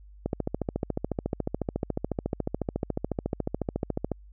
click train, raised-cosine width 2 ms, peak -14 dBFS, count 55, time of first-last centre 0.26-4.117 s, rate 14 Hz, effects added 50 Hz sine -47 dBFS peak until 4.32 s

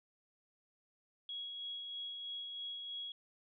sine tone with tremolo, 3322 Hz, G#7, in tune, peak -40 dBFS, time 1.29-3.12 s, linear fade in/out 2 ms, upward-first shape sine, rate 3.1 Hz, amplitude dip 30%, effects none

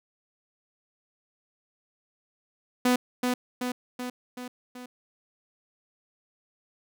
sawtooth tone with echo, 248.9 Hz, B3, 14 cents sharp, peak -16 dBFS, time 2.85-2.96 s, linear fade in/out 5 ms, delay 380 ms, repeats 5, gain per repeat -4 dB, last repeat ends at 4.86 s, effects none

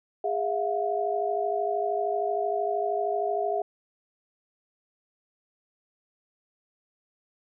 sine tone cluster, 409.9 / 662 / 715 Hz, G#4 / E5 / F5, -23 / +7 / +41 cents, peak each -29 dBFS, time 0.24-3.62 s, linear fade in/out 5 ms, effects none

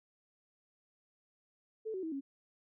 sine tone with pitch steps, 439.3 / 375.9 / 321.6 / 275.1 Hz, A4 / F#4 / E4 / C#4, -3 / +27 / -43 / -13 cents, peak -36 dBFS, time 1.85-2.21 s, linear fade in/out 20 ms, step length 90 ms, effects none

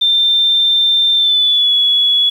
sine tone with pitch glide, 3581 to 3384 Hz, A7 to G#7, +30 to +32 cents, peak -9 dBFS, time 0.01-2.3 s, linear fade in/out 10 ms, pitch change -98 cents, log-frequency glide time 1.14-1.73 s, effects 7-bit

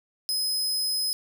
sawtooth tone, 5070 Hz, D#8, 32 cents sharp, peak -22 dBFS, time 0.29-1.13 s, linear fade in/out 0 ms, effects none

